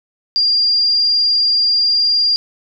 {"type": "tone", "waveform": "sine", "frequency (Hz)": 4793, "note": "D8", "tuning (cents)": 34, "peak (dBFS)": -11, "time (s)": [0.36, 2.36], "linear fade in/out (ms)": 0, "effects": []}